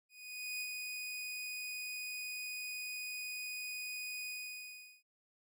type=tone with ADSR envelope; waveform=sawtooth; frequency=2482 Hz; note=D#7; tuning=5 cents flat; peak=-34 dBFS; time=0.09-5.03 s; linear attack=520 ms; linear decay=53 ms; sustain=-3 dB; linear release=750 ms; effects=none